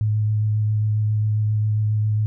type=tone with vibrato; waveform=sine; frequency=106.9 Hz; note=A2; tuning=49 cents flat; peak=-17 dBFS; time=0.01-2.26 s; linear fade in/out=0 ms; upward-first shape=sine; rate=7.4 Hz; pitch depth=13 cents each way; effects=none